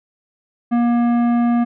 sine tone with tanh clipping, 237.8 Hz, A#3, 35 cents sharp, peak -15 dBFS, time 0.71-1.65 s, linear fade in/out 20 ms, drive 13 dB, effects none

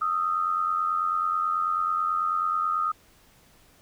sine tone pair together, 1242.8 / 1332 Hz, D#6 / E6, -2 / +18 cents, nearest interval minor second, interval 120 cents, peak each -24 / -29 dBFS, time 0.01-2.92 s, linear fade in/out 10 ms, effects pink hiss -58 dBFS RMS until 3.81 s

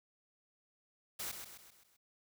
white noise with echo, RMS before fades -41 dBFS, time 1.19-1.32 s, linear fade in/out 10 ms, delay 130 ms, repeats 5, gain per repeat -6 dB, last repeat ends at 1.97 s, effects none

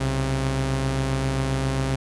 sawtooth tone pair together, 63.15 / 133.8 Hz, B1 / C3, +39 / +39 cents, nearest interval octave + minor second, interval 1300 cents, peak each -24 / -19 dBFS, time 0-1.96 s, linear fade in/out 10 ms, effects resampled to 24000 Hz

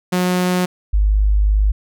sawtooth / sine tone pair in turn, 181 / 51.17 Hz, F#3 / G#1, -38 / -25 cents, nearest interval octave + minor seventh, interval 2187 cents, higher first, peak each -11 dBFS, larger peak neither, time 0.12-0.66 / 0.93-1.72 s, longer second, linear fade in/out 10 ms, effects none

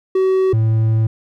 triangle tone pair in turn, 378.2 / 111.05 Hz, F#4 / A2, +38 / +16 cents, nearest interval octave + major sixth, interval 2122 cents, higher first, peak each -10 dBFS, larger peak neither, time 0.15-0.53 / 0.53-1.07 s, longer second, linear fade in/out 5 ms, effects none

